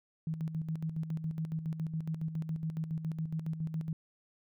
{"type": "tone with tremolo", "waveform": "sine", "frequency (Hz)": 159.9, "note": "D#3", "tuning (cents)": 48, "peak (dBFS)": -31, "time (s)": [0.27, 3.93], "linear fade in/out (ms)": 2, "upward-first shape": "square", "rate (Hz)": 7.2, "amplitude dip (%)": 60, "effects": []}